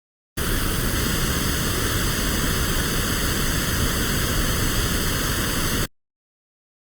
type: noise with comb filter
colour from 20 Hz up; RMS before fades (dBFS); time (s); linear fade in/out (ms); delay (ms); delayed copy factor
pink; -22; 0.37-5.86; 10; 0.63; +0.75
effects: Opus 32 kbps